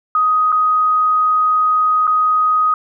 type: tone with dropouts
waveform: sine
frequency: 1252 Hz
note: D#6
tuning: 10 cents sharp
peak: -11 dBFS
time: 0.15-2.74 s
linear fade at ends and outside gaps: 2 ms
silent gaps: 0.52-0.525 / 2.07-2.076 s
effects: none